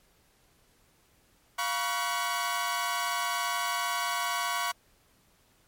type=tone cluster; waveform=sawtooth; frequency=700 / 968 / 1122 / 1503 Hz; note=F5 / B5 / C#6 / F#6; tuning=+4 / -35 / +21 / +27 cents; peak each=-32 / -30 / -28 / -32 dBFS; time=1.58-4.72 s; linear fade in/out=10 ms; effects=pink hiss -65 dBFS RMS until 5.67 s + MP3 64 kbps